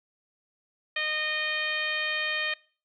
harmonic tone with a mistuned harmonic, 615 Hz, D#5, 20 cents flat, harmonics 1 / 2 / 3 / 4 / 5 / 6 / 7, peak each -39 / -40 / -30 / -31 / -34 / -40 / -41 dBFS, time 0.96-2.54 s, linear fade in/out 5 ms, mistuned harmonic 5, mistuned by +28 cents, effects noise-tail reverb RT60 0.4 s tail -22 dB re dry

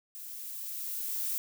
violet noise with level ramp, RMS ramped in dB -44 to -32 dBFS, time 0.15-1.38 s, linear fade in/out 0 ms, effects none

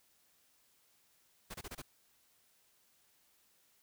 pink noise bursts, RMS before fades -45 dBFS, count 5, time 1.5-1.82 s, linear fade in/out 10 ms, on 44 ms, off 25 ms, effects white hiss -71 dBFS RMS until 3.82 s

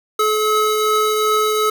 square tone pair together, 429.2 / 1285 Hz, A4 / E6, -43 / -45 cents, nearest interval octave + perfect fifth, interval 1898 cents, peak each -18 dBFS, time 0.19-1.7 s, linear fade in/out 5 ms, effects none

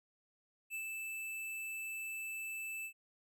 square tone with ADSR envelope, 2637 Hz, E7, in tune, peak -39 dBFS, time 0.7-2.93 s, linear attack 43 ms, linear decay 85 ms, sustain -2 dB, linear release 81 ms, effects none

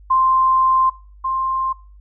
sine tone pair in turn, 1046.5 / 1053.8 Hz, C6 / C6, 0 / +12 cents, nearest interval unison, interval 12 cents, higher second, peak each -12 / -18 dBFS, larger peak first, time 0.1-0.9 / 1.24-1.73 s, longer first, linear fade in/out 10 ms, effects noise-tail reverb RT60 0.4 s tail -20 dB re dry + added 50 Hz sine -41 dBFS peak until 2 s

